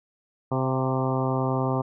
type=harmonic tone with a mistuned harmonic; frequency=130.81 Hz; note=C3; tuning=in tune; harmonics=1 / 2 / 3 / 4 / 5 / 6 / 7 / 8 / 9; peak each=-26 / -29 / -31 / -32 / -33 / -34 / -34 / -35 / -36 dBFS; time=0.51-1.82 s; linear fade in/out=10 ms; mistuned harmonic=5; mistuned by=+24 cents; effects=none